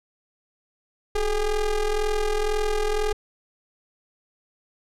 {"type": "ring-modulated tone", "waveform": "square", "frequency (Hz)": 202, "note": "G#3", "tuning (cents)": -48, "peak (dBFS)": -19, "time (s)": [1.15, 3.13], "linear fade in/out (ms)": 5, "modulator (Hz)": 223, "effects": ["low-pass 10000 Hz 12 dB/octave"]}